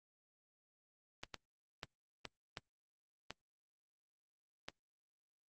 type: clicks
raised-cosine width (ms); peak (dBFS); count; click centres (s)
0.2; -25; 7; 1.235 / 1.343 / 1.832 / 2.253 / 2.572 / 3.306 / 4.685
effects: Opus 32 kbps